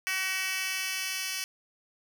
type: tone with high-pass filter sweep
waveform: 10% pulse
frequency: 377.6 Hz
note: F#4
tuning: 35 cents sharp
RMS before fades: -32 dBFS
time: 0.07-1.44 s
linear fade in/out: 0 ms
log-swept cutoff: 2200 to 3400 Hz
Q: 1.6
effects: none